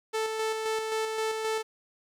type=tone with tremolo; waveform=sawtooth; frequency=440 Hz; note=A4; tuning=in tune; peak=-23 dBFS; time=0.13-1.63 s; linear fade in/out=20 ms; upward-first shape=square; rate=3.8 Hz; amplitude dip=35%; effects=low-pass 10000 Hz 12 dB/octave + 10-bit